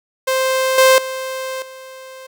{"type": "tone with level steps", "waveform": "sawtooth", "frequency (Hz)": 523.3, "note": "C5", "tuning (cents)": 0, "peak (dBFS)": [-11, -4, -19, -30], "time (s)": [0.27, 2.27], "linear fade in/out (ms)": 10, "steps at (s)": [0.78, 0.98, 1.62], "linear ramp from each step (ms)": 2, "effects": []}